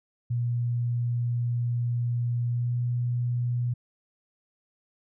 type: tone with pitch glide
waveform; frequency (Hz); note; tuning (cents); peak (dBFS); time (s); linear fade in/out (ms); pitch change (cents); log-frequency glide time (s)
sine; 120 to 121.6; B2 to B2; -49 to -26; -24; 0.3-3.74; 10; +23; 2.49-2.75
effects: none

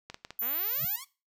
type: clicks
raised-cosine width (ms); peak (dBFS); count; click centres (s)
0.2; -23; 4; 0.1 / 0.144 / 0.249 / 0.306
type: tone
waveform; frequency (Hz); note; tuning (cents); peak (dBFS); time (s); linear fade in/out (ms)
sine; 14250; A9; +21; -29; 0.39-0.96; 2
type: exponential sweep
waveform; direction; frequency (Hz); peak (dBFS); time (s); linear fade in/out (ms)
5% pulse; up; 214.9 to 1172; -29; 0.41-1.05; 20
type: tone with exponential growth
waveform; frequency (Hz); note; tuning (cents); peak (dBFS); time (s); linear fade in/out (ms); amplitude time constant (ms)
sine; 138.59; C#3; 0; -32; 0.75-0.85; 5; 20
effects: noise-tail reverb RT60 0.3 s tail -19 dB re dry

